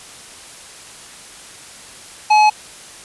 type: tone with hard clipping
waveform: sine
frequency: 850 Hz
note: G#5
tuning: 40 cents sharp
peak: -10 dBFS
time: 2.3-2.5 s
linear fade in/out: 10 ms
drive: 11 dB
effects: white hiss -38 dBFS RMS until 3.04 s + resampled to 24000 Hz